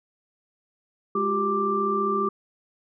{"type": "tone cluster", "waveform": "sine", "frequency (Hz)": [206.7, 358.4, 393.1, 1178], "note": ["G#3", "F4", "G4", "D6"], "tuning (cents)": [-8, 45, 5, 5], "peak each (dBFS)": [-30, -33, -26, -24], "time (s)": [1.15, 2.29], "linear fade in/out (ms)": 5, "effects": []}